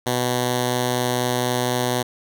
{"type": "tone with notch filter", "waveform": "5% pulse", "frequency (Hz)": 124.1, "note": "B2", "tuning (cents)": 9, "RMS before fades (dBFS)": -22, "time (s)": [0.06, 2.03], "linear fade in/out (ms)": 10, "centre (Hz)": 1300, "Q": 1.6, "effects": []}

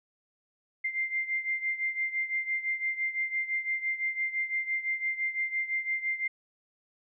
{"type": "beating tone pair", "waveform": "sine", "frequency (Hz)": [2093, 2098.9], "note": ["C7", "C7"], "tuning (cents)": [0, 5], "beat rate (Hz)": 5.9, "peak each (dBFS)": [-30, -34], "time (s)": [0.84, 6.28], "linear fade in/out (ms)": 10, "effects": []}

